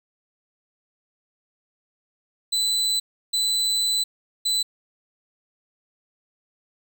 35% pulse tone bursts at uneven times, 3998 Hz, B7, 20 cents sharp, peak -18 dBFS, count 3, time 2.52-3 / 3.33-4.04 / 4.45-4.63 s, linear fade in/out 10 ms, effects none

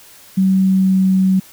sine tone with pitch glide, 190.2 to 189 Hz, F#3 to F#3, +48 to +37 cents, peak -10 dBFS, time 0.37-1.4 s, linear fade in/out 10 ms, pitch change -11 cents, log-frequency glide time 0.61-1.09 s, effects white hiss -43 dBFS RMS until 1.52 s

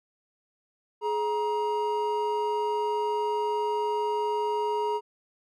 triangle tone pair together, 421.4 / 946 Hz, G#4 / A#5, +25 / +25 cents, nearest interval octave + major second, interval 1400 cents, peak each -26 dBFS, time 1.01-5.01 s, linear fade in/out 50 ms, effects none

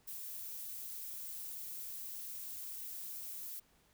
violet noise, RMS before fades -45 dBFS, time 0.07-3.6 s, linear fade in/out 10 ms, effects pink hiss -70 dBFS RMS until 3.93 s

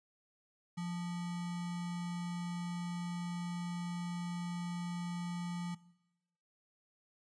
sine tone with sample-and-hold, 174.61 Hz, F3, in tune, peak -36 dBFS, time 0.77-5.75 s, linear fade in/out 10 ms, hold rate 1050 Hz, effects noise-tail reverb RT60 1.0 s tail -21 dB re dry + resampled to 22050 Hz

